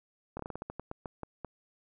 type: slowing click train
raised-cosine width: 1 ms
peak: -24 dBFS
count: 13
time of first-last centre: 0.37-1.447 s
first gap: 24 ms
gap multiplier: 1.22
effects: none